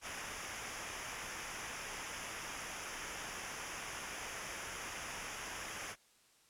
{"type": "noise with comb filter", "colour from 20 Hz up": "pink", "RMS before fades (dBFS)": -44, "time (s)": [0.01, 5.96], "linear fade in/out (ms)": 50, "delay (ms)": 0.24, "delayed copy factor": -0.75, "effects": ["white hiss -68 dBFS RMS until 6.49 s", "low-pass 10000 Hz 12 dB/octave"]}